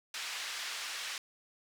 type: band-pass noise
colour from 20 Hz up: pink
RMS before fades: -40 dBFS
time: 0.14-1.18 s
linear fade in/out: 2 ms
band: 1700 to 6300 Hz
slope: 12 dB/octave
effects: none